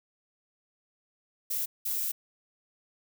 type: noise bursts at uneven times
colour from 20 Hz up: violet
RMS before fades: -31 dBFS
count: 2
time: 1.5-1.66 / 1.85-2.12 s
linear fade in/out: 10 ms
effects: none